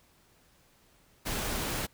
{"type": "noise", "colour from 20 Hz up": "pink", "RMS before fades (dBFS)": -33, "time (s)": [1.25, 1.87], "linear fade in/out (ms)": 20, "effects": ["pink hiss -64 dBFS RMS until 1.93 s"]}